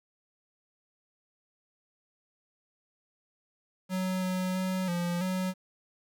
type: tone with pitch steps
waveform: square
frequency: 185.9 / 184.7 / 186.4 / 174 / 185.6 Hz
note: F#3 / F#3 / F#3 / F3 / F#3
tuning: +8 / -3 / +13 / -6 / +6 cents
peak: -29 dBFS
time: 3.89-5.54 s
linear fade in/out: 50 ms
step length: 330 ms
effects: 10-bit